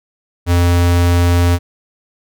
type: tone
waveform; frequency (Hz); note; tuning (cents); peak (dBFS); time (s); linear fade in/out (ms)
square; 87.2; F2; -2; -10; 0.46-1.59; 50
effects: none